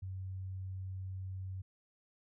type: tone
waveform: sine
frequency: 94.3 Hz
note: F#2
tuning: 33 cents sharp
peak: -39 dBFS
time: 0.02-1.62 s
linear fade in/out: 10 ms
effects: none